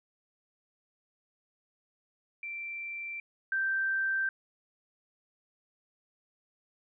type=tone pair in turn; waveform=sine; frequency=2349 / 1564.8 Hz; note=D7 / G6; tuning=0 / -4 cents; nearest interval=perfect fifth; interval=704 cents; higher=first; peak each=-36 / -27 dBFS; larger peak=second; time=2.43-3.2 / 3.52-4.29 s; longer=neither; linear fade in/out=2 ms; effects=none